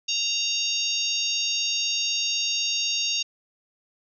harmonic tone, 928 Hz, A#5, 8 cents flat, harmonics 3 / 4 / 5 / 6 / 7, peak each -28 / -29 / -30 / -31 / -31 dBFS, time 0.08-3.23 s, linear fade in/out 10 ms, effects none

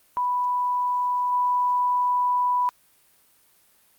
sine tone with level steps, 987.8 Hz, B5, in tune, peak -21 / -19 dBFS, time 0.17-2.69 s, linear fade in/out 0 ms, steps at 1.32 s, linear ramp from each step 10 ms, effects white hiss -60 dBFS RMS until 3.98 s + Opus 32 kbps

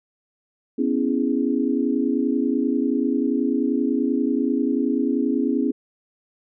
sine chord, C# minor seventh, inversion third, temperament equal, 246.9 / 277.2 / 329.6 / 415.3 Hz, B3 / C#4 / E4 / G#4, 0 / 0 / 0 / 0 cents, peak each -23 / -22 / -26 / -28 dBFS, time 0.78-5.72 s, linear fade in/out 10 ms, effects none

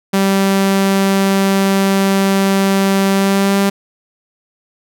sawtooth tone with pitch glide, 194.9 to 197.73 Hz, G3 to G3, -10 to +15 cents, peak -7 dBFS, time 0.13-3.7 s, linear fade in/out 10 ms, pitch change +25 cents, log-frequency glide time 3.1-3.59 s, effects none

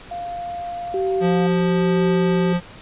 sine tone with pitch glide, 698.5 to 709.5 Hz, F5 to F5, 0 to +27 cents, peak -26 dBFS, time 0.11-1.47 s, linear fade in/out 5 ms, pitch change +27 cents, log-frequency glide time 1.27-1.34 s
sine tone with tremolo, 382.3 Hz, G4, 43 cents flat, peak -18 dBFS, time 0.94-2.53 s, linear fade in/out 2 ms, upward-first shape triangle, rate 1.1 Hz, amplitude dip 35%
square tone, 175.4 Hz, F3, 8 cents sharp, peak -18 dBFS, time 1.2-2.61 s, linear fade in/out 50 ms
effects pink hiss -41 dBFS RMS until 2.81 s + resampled to 8000 Hz

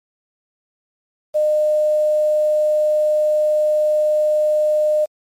sine tone with quantisation, 608 Hz, D#5, 40 cents flat, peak -13 dBFS, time 1.34-5.06 s, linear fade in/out 20 ms, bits 7, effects MP3 64 kbps

